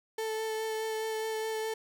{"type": "tone with vibrato", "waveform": "35% pulse", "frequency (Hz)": 440, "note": "A4", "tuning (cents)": 0, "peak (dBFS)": -30, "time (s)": [0.18, 1.74], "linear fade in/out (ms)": 5, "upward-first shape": "sine", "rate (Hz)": 4.8, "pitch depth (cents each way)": 13, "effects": []}